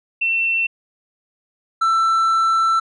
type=tone pair in turn; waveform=sine / triangle; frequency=2696 / 1334.1 Hz; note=E7 / E6; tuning=+38 / +20 cents; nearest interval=octave; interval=1218 cents; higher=first; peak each=-16 / -12 dBFS; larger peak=second; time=0.21-0.67 / 1.81-2.8 s; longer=second; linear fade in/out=10 ms; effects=resampled to 24000 Hz